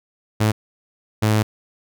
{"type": "tone bursts at uneven times", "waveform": "sawtooth", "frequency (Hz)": 107.7, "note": "A2", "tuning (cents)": -37, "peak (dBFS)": -11, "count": 2, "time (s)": [[0.4, 0.52], [1.22, 1.43]], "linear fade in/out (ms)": 10, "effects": []}